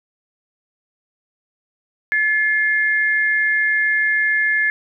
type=tone pair together; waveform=sine; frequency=1723.5 / 2121 Hz; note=A6 / C7; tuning=-36 / +23 cents; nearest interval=major third; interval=359 cents; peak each=-16 / -20 dBFS; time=2.12-4.7 s; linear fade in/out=0 ms; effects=none